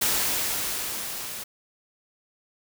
white noise with level ramp, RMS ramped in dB -23 to -36 dBFS, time 0.01-1.44 s, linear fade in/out 10 ms, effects none

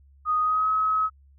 sine tone with pitch glide, 1243 to 1279.4 Hz, D#6 to D#6, -2 to +48 cents, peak -20 dBFS, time 0.25-1.1 s, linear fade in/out 50 ms, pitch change +50 cents, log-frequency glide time 0.41-0.69 s, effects added 69 Hz sine -52 dBFS peak until 1.38 s

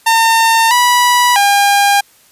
sawtooth tone with pitch steps, 907 / 979 / 806 Hz, A#5 / B5 / G5, -48 / -15 / +48 cents, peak -4 dBFS, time 0.06-2.01 s, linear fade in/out 10 ms, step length 650 ms, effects white hiss -48 dBFS RMS until 2.31 s + resampled to 32000 Hz

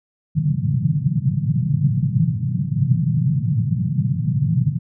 white band-pass noise, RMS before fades -19 dBFS, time 0.35-4.79 s, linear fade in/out 20 ms, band 110 to 170 Hz, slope 48 dB/octave, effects none

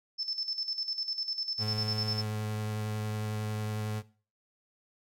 sine tone with tremolo, 5280 Hz, E8, 2 cents sharp, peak -30 dBFS, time 0.18-2.22 s, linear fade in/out 20 ms, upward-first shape square, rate 10 Hz, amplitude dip 70%
35% pulse tone with vibrato, 107.1 Hz, A2, 46 cents flat, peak -30 dBFS, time 1.58-4.03 s, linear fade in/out 50 ms, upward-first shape triangle, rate 11 Hz, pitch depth 14 cents each way
effects noise-tail reverb RT60 0.4 s tail -19 dB re dry

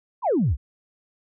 sine exponential sweep, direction down, 1100 to 54.7 Hz, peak -17 dBFS, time 0.22-0.57 s, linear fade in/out 50 ms, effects tanh soft clip ceiling -13 dBFS

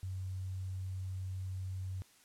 sine tone with quantisation, 93.8 Hz, F#2, 24 cents sharp, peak -37 dBFS, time 0.03-2.02 s, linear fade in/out 0 ms, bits 11, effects white hiss -64 dBFS RMS until 2.24 s + low-pass 11000 Hz 12 dB/octave

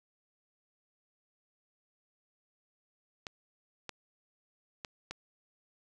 clicks, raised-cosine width 0.2 ms, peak -22 dBFS, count 4, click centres 3.268 / 3.893 / 4.848 / 5.11 s, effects none

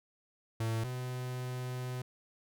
45% pulse tone pair in turn, 112.5 / 126.28 Hz, A2 / B2, +39 / +39 cents, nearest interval major second, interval 200 cents, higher second, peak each -31 / -36 dBFS, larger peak first, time 0.6-0.84 / 0.84-2.02 s, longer second, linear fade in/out 5 ms, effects none

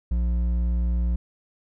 triangle tone with hard clipping, 59.2 Hz, A#1, 27 cents sharp, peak -22 dBFS, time 0.11-1.16 s, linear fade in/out 5 ms, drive 10 dB, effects none

